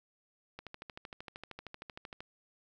click train, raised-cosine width 0.3 ms, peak -28 dBFS, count 22, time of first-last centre 0.59-2.205 s, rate 13 Hz, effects 11-bit

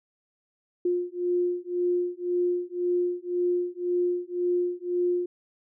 sine beating tone pair, 353.7 / 355.6 Hz, F4 / F4, +22 / +31 cents, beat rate 1.9 Hz, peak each -27 dBFS, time 0.85-5.26 s, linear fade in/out 5 ms, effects none

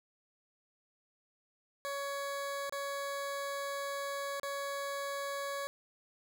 20% pulse tone with dropouts, 560 Hz, C#5, 18 cents sharp, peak -31 dBFS, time 1.85-5.67 s, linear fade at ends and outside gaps 0 ms, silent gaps 2.695-2.724 / 4.398-4.432 s, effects none

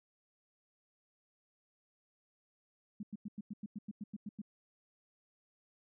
sine tone bursts, 207.7 Hz, G#3, in tune, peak -39 dBFS, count 12, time 3-4.417 s, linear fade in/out 5 ms, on 31 ms, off 95 ms, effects none

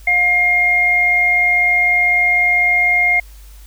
sine tone pair together, 710 / 2128 Hz, F5 / C7, +28 / +29 cents, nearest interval octave + perfect fifth, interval 1901 cents, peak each -21 / -11 dBFS, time 0.07-3.2 s, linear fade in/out 5 ms, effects added 50 Hz sine -36 dBFS peak until 3.66 s + white hiss -48 dBFS RMS until 3.66 s

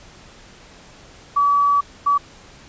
sine tone bursts at uneven times, 1144 Hz, D6, 46 cents flat, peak -13 dBFS, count 2, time 1.36-1.81 / 2.06-2.18 s, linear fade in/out 10 ms, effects pink hiss -45 dBFS RMS until 2.68 s + resampled to 16000 Hz

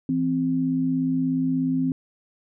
sine tone pair together, 164.81 / 261.6 Hz, E3 / C4, 0 / 0 cents, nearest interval minor sixth, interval 800 cents, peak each -27 / -21 dBFS, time 0.09-1.92 s, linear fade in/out 2 ms, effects none

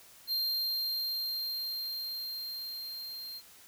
square tone with level ramp, 4186 Hz, C8, in tune, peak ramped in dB -29 to -41 dBFS, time 0.27-3.42 s, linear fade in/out 50 ms, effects white hiss -56 dBFS RMS until 3.67 s

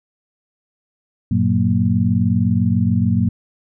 sine tone cluster, 97.5 / 117.3 / 183.9 / 231.2 Hz, G2 / A#2 / F#3 / A#3, -9 / +11 / -10 / -14 cents, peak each -19 dBFS, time 1.31-3.29 s, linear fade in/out 5 ms, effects none

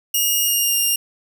5% pulse tone with pitch glide, 2850 to 2808 Hz, F7 to F7, +34 to +9 cents, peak -8 dBFS, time 0.14-0.96 s, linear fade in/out 5 ms, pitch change -25 cents, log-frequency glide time 0.45-0.77 s, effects 8-bit

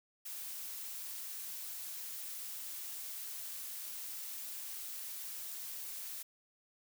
blue noise, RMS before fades -44 dBFS, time 0.25-6.23 s, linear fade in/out 10 ms, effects none

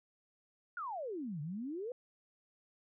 sine exponential two-way sweep, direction down then up, 1480 to 141 to 515 Hz, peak -38 dBFS, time 0.77-1.92 s, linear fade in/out 2 ms, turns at 1.41 s, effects none

